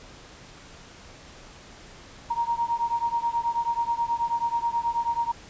sine beating tone pair, 932.3 / 941.6 Hz, A#5 / A#5, 0 / +17 cents, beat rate 9.3 Hz, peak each -26 / -27 dBFS, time 2.3-5.32 s, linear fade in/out 10 ms, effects pink hiss -47 dBFS RMS until 5.49 s + resampled to 16000 Hz

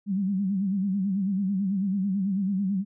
sine tone with vibrato, 194.6 Hz, G3, 12 cents flat, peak -23 dBFS, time 0.06-2.85 s, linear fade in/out 50 ms, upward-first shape sine, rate 9.1 Hz, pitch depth 95 cents each way, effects none

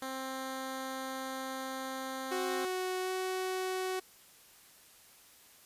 10% pulse tone, 263.7 Hz, C4, 14 cents sharp, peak -29 dBFS, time 0.02-2.65 s, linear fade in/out 2 ms
sawtooth tone with pitch glide, 370 to 373.2 Hz, F#4 to F#4, 0 to +15 cents, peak -29 dBFS, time 2.31-4 s, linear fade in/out 10 ms, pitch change +15 cents, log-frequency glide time 3.01-3.1 s
effects white hiss -59 dBFS RMS until 5.65 s + resampled to 32000 Hz

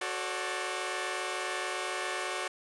10% pulse chord, D major seventh, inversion first, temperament equal with one note detuned, 370 / 440 / 540.1 / 587.3 Hz, F#4 / A4 / C#5 / D5, 0 / 0 / -45 / 0 cents, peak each -28 / -32 / -31 / -30 dBFS, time 0.01-2.48 s, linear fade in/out 5 ms, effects resampled to 24000 Hz

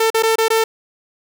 sawtooth tone with dropouts, 447.4 Hz, A4, 29 cents sharp, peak -9 dBFS, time 0-0.64 s, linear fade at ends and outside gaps 5 ms, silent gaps 0.103-0.144 / 0.225-0.233 / 0.357-0.383 / 0.483-0.502 s, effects 8-bit

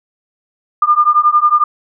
sine beating tone pair, 1200 / 1211 Hz, D6 / D#6, +37 / -47 cents, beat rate 11 Hz, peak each -11 dBFS, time 0.82-1.64 s, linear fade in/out 5 ms, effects none

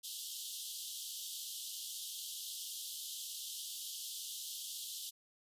pink high-pass noise, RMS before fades -44 dBFS, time 0.03-5.11 s, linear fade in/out 20 ms, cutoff 3000 Hz, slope 96 dB/octave, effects resampled to 32000 Hz

